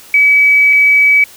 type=tone pair in turn; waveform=sine; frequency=2283 / 2283 Hz; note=D7 / D7; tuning=-50 / -50 cents; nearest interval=unison; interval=0 cents; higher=neither; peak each=-5 dBFS; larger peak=neither; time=0.14-0.73 / 0.73-1.24 s; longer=first; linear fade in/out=2 ms; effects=white hiss -38 dBFS RMS until 1.36 s